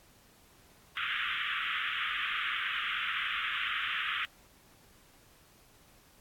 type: band-pass noise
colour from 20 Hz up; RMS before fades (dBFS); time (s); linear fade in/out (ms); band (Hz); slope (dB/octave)
pink; -34; 0.97-4.25; 0; 1200 to 3400; 96
effects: pink hiss -61 dBFS RMS until 6.2 s + AAC 64 kbps